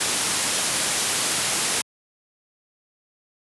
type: low-pass noise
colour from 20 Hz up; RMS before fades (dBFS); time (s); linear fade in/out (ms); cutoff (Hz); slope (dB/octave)
white; -24; 0-1.82; 10; 11000; 96
effects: high-pass 100 Hz 12 dB/octave